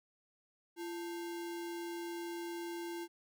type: tone with sample-and-hold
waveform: sine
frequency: 341.3 Hz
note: F4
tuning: 40 cents flat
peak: -39 dBFS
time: 0.76-3.08 s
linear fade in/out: 50 ms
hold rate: 1225 Hz
effects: none